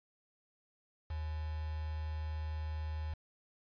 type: tone with quantisation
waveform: sine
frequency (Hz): 77.78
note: D#2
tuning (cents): 0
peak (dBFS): -36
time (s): 1.1-3.14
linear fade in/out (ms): 5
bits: 8
effects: resampled to 11025 Hz